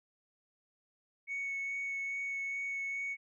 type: tone with vibrato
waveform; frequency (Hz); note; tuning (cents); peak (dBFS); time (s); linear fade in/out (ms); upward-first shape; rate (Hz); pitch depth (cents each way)
sine; 2217; C#7; 0; -33; 1.27-3.17; 50; sine; 2.4; 9
effects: tanh soft clip ceiling -32 dBFS